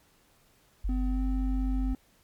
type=tone; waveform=sine; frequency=47.81 Hz; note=G1; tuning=43 cents flat; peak=-26 dBFS; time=0.84-1.94 s; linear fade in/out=10 ms
type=tone with pitch glide; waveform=triangle; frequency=254.9 to 260 Hz; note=C4 to C4; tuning=-45 to -11 cents; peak=-29 dBFS; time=0.89-1.95 s; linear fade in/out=2 ms; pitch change=+34 cents; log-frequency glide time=1.08-1.22 s
effects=pink hiss -64 dBFS RMS until 2.23 s + MP3 96 kbps